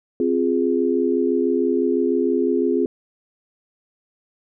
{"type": "chord", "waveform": "sine", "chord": "F minor", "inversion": "second", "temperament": "equal", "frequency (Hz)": [261.6, 349.2, 415.3], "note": ["C4", "F4", "Ab4"], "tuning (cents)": [0, 0, 0], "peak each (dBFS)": -21, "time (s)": [0.2, 2.86], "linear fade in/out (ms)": 2, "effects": []}